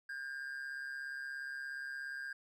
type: tone with amplitude modulation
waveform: triangle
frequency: 1606 Hz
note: G6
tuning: 41 cents sharp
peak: -36 dBFS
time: 0.09-2.33 s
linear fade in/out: 5 ms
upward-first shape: sine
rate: 137 Hz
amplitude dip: 60%
effects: none